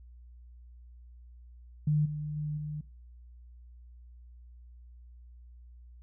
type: tone with level steps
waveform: sine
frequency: 150.5 Hz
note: D3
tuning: 43 cents sharp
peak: -23 / -33 / -31 / -34 dBFS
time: 1.87-2.81 s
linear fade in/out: 5 ms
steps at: 2.05 / 2.36 / 2.57 s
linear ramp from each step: 10 ms
effects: noise-tail reverb RT60 0.4 s tail -22 dB re dry + added 60 Hz sine -49 dBFS peak until 6.02 s